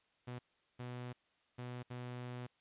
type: tone bursts at uneven times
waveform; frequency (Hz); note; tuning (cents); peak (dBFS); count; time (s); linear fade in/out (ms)
sawtooth; 123.47; B2; 0; -39; 4; 0.27-0.39 / 0.79-1.13 / 1.58-1.83 / 1.9-2.47; 10
effects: white hiss -75 dBFS RMS until 2.6 s + resampled to 8000 Hz